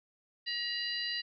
harmonic tone with a mistuned harmonic, 951 Hz, A#5, 34 cents sharp, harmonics 2 / 3 / 4 / 5, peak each -39 / -39 / -38 / -38 dBFS, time 0.46-1.22 s, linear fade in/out 20 ms, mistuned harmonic 4, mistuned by +84 cents, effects none

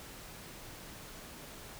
silence, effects pink hiss -49 dBFS RMS until 1.79 s

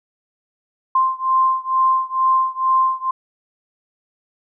sine beating tone pair, 1046.5 / 1048.7 Hz, C6 / C6, 0 / +4 cents, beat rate 2.2 Hz, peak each -17 / -18 dBFS, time 0.95-3.11 s, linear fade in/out 5 ms, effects none

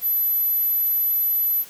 sine tone, 11990 Hz, F#9, 22 cents sharp, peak -18 dBFS, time 0.01-1.65 s, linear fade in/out 50 ms, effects white hiss -44 dBFS RMS until 1.69 s

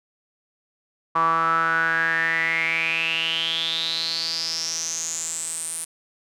sawtooth tone with band-pass filter sweep, 164 Hz, E3, 9 cents flat, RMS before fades -24 dBFS, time 1.15-5.85 s, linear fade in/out 10 ms, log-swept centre 1100 to 9600 Hz, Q 9.6, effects none

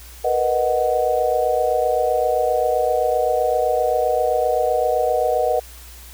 sine chord, B major seventh, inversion third, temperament equal, 466.2 / 493.9 / 622.3 / 740 Hz, A#4 / B4 / D#5 / F#5, 0 / 0 / 0 / 0 cents, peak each -25 / -21 / -21 / -21 dBFS, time 0.24-5.6 s, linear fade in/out 10 ms, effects added 60 Hz sine -40 dBFS peak until 6.13 s + white hiss -43 dBFS RMS until 6.13 s

